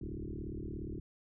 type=tone with frequency modulation; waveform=sine; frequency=124.1 Hz; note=B2; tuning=9 cents sharp; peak=-38 dBFS; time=0.01-1 s; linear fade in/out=5 ms; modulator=37.1 Hz; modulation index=6.7; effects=none